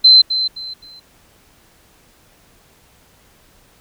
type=tone with echo; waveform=sine; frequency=4082 Hz; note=C8; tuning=44 cents flat; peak=-4 dBFS; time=0.04-0.22 s; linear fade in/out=10 ms; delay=260 ms; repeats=3; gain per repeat=-11 dB; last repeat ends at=1 s; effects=pink hiss -52 dBFS RMS until 3.8 s